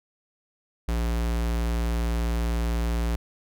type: tone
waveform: square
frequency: 57.9 Hz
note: A#1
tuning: 11 cents flat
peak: -24 dBFS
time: 0.88-3.16 s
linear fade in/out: 5 ms
effects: none